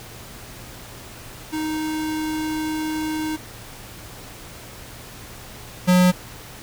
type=tone pair in turn; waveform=square; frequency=311.1 / 181.02 Hz; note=D#4 / F#3; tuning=0 / -38 cents; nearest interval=major sixth; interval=938 cents; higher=first; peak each=-24 / -13 dBFS; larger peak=second; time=1.52-3.37 / 5.87-6.12 s; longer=first; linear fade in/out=20 ms; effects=added 117 Hz sine -46 dBFS peak until 6.62 s + pink hiss -40 dBFS RMS until 6.62 s